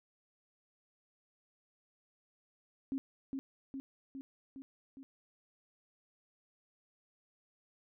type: tone with echo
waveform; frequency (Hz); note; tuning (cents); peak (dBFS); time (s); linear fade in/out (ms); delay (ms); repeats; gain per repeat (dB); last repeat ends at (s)
sine; 270; C#4; -45; -33; 2.92-2.98; 0; 410; 5; -3; 5.03
effects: none